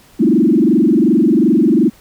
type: tone with frequency modulation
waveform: sine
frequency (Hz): 273.3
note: C#4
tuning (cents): -24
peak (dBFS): -8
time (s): 0.19-1.9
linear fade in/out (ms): 20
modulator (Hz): 22.7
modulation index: 3.2
effects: pink hiss -47 dBFS RMS until 2 s